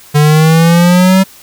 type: exponential sweep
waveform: square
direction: up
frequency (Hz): 146.83 to 192.5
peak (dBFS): -5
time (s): 0.14-1.24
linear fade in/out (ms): 20
effects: white hiss -38 dBFS RMS until 1.42 s